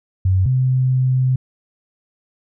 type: tone pair in turn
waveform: sine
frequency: 93.8 / 129.09 Hz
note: F#2 / C3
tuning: +24 / -23 cents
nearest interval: tritone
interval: 553 cents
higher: second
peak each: -12 / -13 dBFS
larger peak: first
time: 0.25-0.46 / 0.46-1.36 s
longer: second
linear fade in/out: 5 ms
effects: none